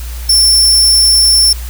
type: tone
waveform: sawtooth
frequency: 5390 Hz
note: E8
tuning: 38 cents sharp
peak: -3 dBFS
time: 0.29-1.53 s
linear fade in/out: 5 ms
effects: added 60 Hz sine -20 dBFS peak until 1.69 s + white hiss -32 dBFS RMS until 1.69 s